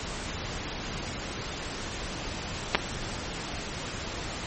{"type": "clicks", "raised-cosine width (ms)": 0.3, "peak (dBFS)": -4, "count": 2, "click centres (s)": [2.748, 2.753], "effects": ["pink hiss -35 dBFS RMS until 4.46 s", "MP3 32 kbps"]}